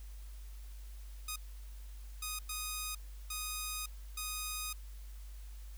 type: tone bursts at uneven times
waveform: 5% pulse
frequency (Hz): 1244.5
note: D#6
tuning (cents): 0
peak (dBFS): -26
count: 5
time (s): 1.28-1.36 / 2.22-2.39 / 2.49-2.95 / 3.3-3.86 / 4.17-4.73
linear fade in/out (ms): 5
effects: added 50 Hz sine -45 dBFS peak until 5.77 s + white hiss -62 dBFS RMS until 5.77 s